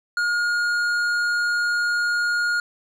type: tone with tanh clipping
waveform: sine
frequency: 1428 Hz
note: F6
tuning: 38 cents sharp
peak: -21 dBFS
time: 0.17-2.6 s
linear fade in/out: 2 ms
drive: 10 dB
effects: none